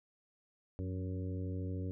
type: harmonic tone with a mistuned harmonic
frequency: 93 Hz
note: F#2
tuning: 9 cents sharp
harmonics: 1 / 2 / 3 / 4 / 5 / 6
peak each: -37 / -45 / -44 / -50 / -49 / -55 dBFS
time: 0.79-1.91 s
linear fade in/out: 0 ms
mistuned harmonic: 2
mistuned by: -61 cents
effects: none

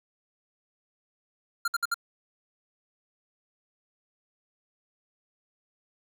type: tone bursts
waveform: square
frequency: 1391 Hz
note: F6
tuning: 7 cents flat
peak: -25 dBFS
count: 4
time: 1.65-1.943 s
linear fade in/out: 5 ms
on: 29 ms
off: 59 ms
effects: none

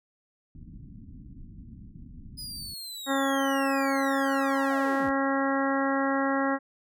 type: low-pass noise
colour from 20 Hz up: pink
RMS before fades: -45 dBFS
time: 0.55-2.74 s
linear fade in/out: 2 ms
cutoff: 280 Hz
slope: 48 dB/octave
type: linear sweep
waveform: sawtooth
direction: down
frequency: 5020 to 30.88 Hz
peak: -34 dBFS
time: 2.37-5.11 s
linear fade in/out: 20 ms
type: harmonic tone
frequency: 272.7 Hz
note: C#4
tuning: 28 cents flat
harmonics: 1 / 2 / 3 / 4 / 5 / 6 / 7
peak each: -27 / -30 / -32 / -33 / -34 / -35 / -35 dBFS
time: 3.06-6.59 s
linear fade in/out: 50 ms
effects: none

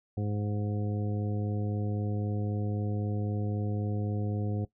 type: harmonic tone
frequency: 103.83 Hz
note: G#2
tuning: in tune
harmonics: 1 / 2 / 3 / 4 / 5 / 7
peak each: -30 / -36 / -40 / -42 / -44 / -47 dBFS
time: 0.17-4.65 s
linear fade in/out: 5 ms
effects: noise-tail reverb RT60 0.1 s tail -17 dB re dry

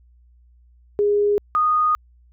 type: tone pair in turn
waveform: sine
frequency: 411.4 / 1235.8 Hz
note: G#4 / D#6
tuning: -16 / -12 cents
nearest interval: octave + perfect fifth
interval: 1904 cents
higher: second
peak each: -15 dBFS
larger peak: neither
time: 0.99-1.38 / 1.55-1.95 s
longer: second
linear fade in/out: 0 ms
effects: added 60 Hz sine -50 dBFS peak until 2.32 s

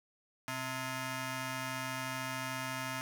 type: ring-modulated tone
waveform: 10% pulse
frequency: 388.6 Hz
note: G4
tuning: 15 cents flat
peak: -25 dBFS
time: 0.48-3.01 s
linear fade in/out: 0 ms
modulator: 516 Hz
effects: none

